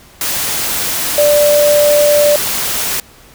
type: tone in noise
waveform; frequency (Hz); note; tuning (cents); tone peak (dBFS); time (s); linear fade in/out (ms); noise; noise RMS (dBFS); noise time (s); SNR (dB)
sine; 588; D5; +2; -7; 1.18-2.36; 2; white; -17; 0.21-3; +7
effects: pink hiss -42 dBFS RMS until 3.34 s